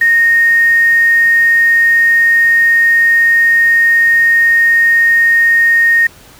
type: tone with quantisation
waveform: sine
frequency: 1852 Hz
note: A#6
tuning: 12 cents flat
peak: -6 dBFS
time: 0.01-6.07 s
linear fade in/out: 5 ms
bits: 5
effects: pink hiss -40 dBFS RMS until 6.39 s